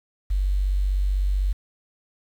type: tone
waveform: sine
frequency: 47.96 Hz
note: G1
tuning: 37 cents flat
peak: -19 dBFS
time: 0.3-1.53 s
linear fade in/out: 10 ms
effects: 8-bit